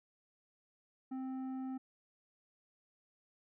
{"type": "tone with tanh clipping", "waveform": "sine", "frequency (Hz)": 261.6, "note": "C4", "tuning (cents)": 0, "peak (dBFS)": -40, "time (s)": [1.11, 1.78], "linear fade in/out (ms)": 10, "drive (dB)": 9, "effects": []}